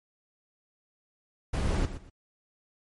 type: noise with echo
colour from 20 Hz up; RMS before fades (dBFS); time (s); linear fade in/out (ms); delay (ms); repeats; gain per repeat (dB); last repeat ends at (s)
brown; -27; 1.53-1.86; 10; 120; 2; -12; 2.1
effects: MP3 48 kbps